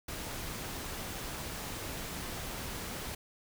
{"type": "noise", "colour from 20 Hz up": "pink", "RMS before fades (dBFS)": -40, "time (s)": [0.08, 3.15], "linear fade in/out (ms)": 5, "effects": []}